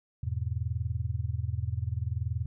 sine chord, E major, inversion none, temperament just, 82.41 / 103.01 / 123.61 Hz, E2 / G#2 / B2, 0 / -14 / +2 cents, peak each -33 / -33 / -34 dBFS, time 0.23-2.46 s, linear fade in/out 5 ms, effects none

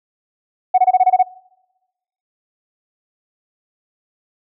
sine tone bursts, 740 Hz, F#5, in tune, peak -6 dBFS, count 8, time 0.74-1.23 s, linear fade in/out 10 ms, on 42 ms, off 22 ms, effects noise-tail reverb RT60 1.0 s tail -25 dB re dry + tanh soft clip ceiling -4 dBFS

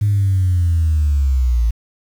sine linear sweep, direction down, 105.1 to 55 Hz, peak -11 dBFS, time 0.01-1.71 s, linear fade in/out 10 ms, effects tanh soft clip ceiling -8 dBFS + 7-bit

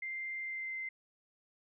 sine tone with pitch glide, 2093 to 2076 Hz, C7 to C7, 0 to -14 cents, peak -37 dBFS, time 0.02-0.89 s, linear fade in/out 5 ms, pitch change -14 cents, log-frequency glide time 0.4-0.74 s, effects none

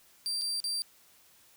35% pulse tone with dropouts, 4704 Hz, D8, 2 cents sharp, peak -29 dBFS, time 0.26-0.82 s, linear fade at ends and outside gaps 0 ms, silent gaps 0.413-0.418 / 0.602-0.641 s, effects white hiss -61 dBFS RMS until 1.56 s

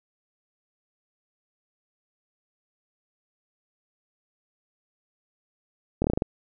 slowing click train, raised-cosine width 2 ms, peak -10 dBFS, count 7, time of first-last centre 6.02-6.221 s, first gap 23 ms, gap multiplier 1.15, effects none

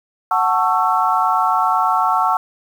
sine chord, F# minor seventh, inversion none, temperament just, 740 / 888 / 1110 / 1332 Hz, F#5 / A5 / C#6 / E6, 0 / +16 / +2 / +18 cents, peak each -19 dBFS, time 0.31-2.37 s, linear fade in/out 2 ms, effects 7-bit

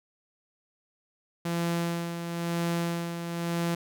sawtooth tone with tremolo, 170 Hz, F3, 46 cents flat, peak -22 dBFS, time 1.45-3.75 s, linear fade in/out 5 ms, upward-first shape sine, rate 1 Hz, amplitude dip 55%, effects none

